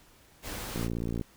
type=noise; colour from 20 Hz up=pink; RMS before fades=-38 dBFS; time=0.42-0.89 s; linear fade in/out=50 ms
type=click train; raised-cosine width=3 ms; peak=-20 dBFS; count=27; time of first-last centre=0.76-1.212 s; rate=57.5 Hz
effects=pink hiss -59 dBFS RMS until 1.36 s